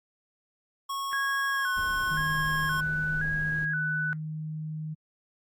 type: tone with pitch glide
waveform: square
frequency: 1100 to 1073 Hz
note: C#6 to C6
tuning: -14 to +43 cents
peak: -31 dBFS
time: 0.89-2.81 s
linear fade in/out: 10 ms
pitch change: -43 cents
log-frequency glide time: 1.48-1.75 s
type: tone with vibrato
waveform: sine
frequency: 1568 Hz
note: G6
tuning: in tune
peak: -27 dBFS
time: 1.13-4.13 s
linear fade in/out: 0 ms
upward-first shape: square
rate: 0.96 Hz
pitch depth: 86 cents each way
type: noise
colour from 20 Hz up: brown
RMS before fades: -40 dBFS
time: 1.76-3.66 s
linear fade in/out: 20 ms
type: tone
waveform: sine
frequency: 155.56 Hz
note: D#3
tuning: in tune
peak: -32 dBFS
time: 2.1-4.95 s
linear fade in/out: 20 ms
effects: Opus 48 kbps